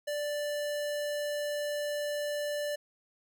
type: tone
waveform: square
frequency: 587.3 Hz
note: D5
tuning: in tune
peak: -32 dBFS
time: 0.07-2.76 s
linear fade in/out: 10 ms
effects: none